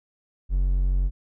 triangle tone, 45.84 Hz, F#1, 15 cents flat, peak -17 dBFS, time 0.49-1.11 s, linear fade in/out 50 ms, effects none

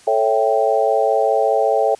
sine chord, A dominant seventh, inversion none, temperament equal, 440 / 554.4 / 659.3 / 784 Hz, A4 / C#5 / E5 / G5, 0 / 0 / 0 / 0 cents, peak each -19 dBFS, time 0.07-1.95 s, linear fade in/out 5 ms, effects white hiss -47 dBFS RMS until 1.99 s + resampled to 22050 Hz

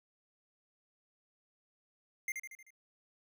square tone with echo, 2100 Hz, C7, 6 cents sharp, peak -34 dBFS, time 2.28-2.32 s, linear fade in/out 2 ms, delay 77 ms, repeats 5, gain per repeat -5 dB, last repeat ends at 2.705 s, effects none

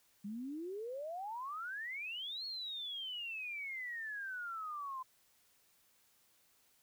sine exponential two-way sweep, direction up then down, 196 to 4354 to 1020 Hz, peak -40 dBFS, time 0.24-5.03 s, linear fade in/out 10 ms, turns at 2.45 s, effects white hiss -71 dBFS RMS until 6.82 s

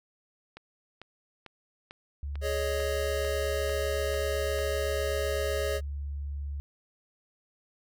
click train, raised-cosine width 0.3 ms, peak -28 dBFS, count 10, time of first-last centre 0.57-4.588 s, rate 2.24 Hz
sine tone, 71.2 Hz, C#2, 47 cents sharp, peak -32 dBFS, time 2.23-6.6 s, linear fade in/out 0 ms
square chord, Ab suspended fourth, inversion none, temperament equal with one note detuned, 417.7 / 554.4 / 622.3 Hz, Ab4 / Db5 / Eb5, +10 / 0 / 0 cents, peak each -34 / -33 / -35 dBFS, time 2.41-5.81 s, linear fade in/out 50 ms
effects none

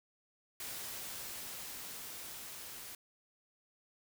white noise with level ramp, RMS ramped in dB -43 to -48 dBFS, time 0.6-2.95 s, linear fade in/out 2 ms, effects none

